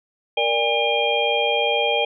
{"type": "tone cluster", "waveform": "sine", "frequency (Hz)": [466.7, 589, 812, 2414, 3208], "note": ["A#4", "D5", "G#5", "D7", "G7"], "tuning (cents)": [2, 5, -39, 47, 39], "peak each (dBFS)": -24, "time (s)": [0.37, 2.05], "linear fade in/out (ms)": 5, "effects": []}